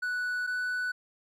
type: tone pair in turn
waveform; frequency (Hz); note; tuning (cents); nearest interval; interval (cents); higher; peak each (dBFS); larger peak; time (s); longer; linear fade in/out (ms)
triangle; 1480 / 1487.8; F#6 / F#6; 0 / +9; unison; 9; second; -27; neither; 0.02-0.47 / 0.47-0.92; neither; 10
effects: none